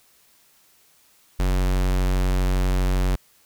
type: tone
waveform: square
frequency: 46.25 Hz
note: F#1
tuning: in tune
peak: -19 dBFS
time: 1.39-3.16 s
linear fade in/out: 10 ms
effects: white hiss -58 dBFS RMS until 3.45 s